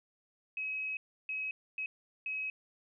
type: tone bursts at uneven times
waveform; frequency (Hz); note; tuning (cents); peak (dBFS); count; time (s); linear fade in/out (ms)
sine; 2552; D#7; +43; -34; 4; 0.57-0.97 / 1.29-1.51 / 1.78-1.86 / 2.26-2.5; 2
effects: none